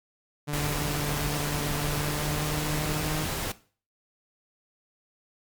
sawtooth tone with pitch glide, 146.83 to 153.6 Hz, D3 to D#3, 0 to -22 cents, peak -25 dBFS, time 0.47-3.26 s, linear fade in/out 20 ms, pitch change +78 cents, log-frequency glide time 1.8-3.15 s
pink noise, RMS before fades -31 dBFS, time 0.53-3.52 s, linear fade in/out 5 ms
effects noise-tail reverb RT60 0.4 s tail -17 dB re dry + MP3 96 kbps

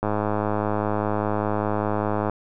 click train, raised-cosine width 1 ms, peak -10 dBFS, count 239, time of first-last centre 0.03-2.297 s, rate 105 Hz, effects none

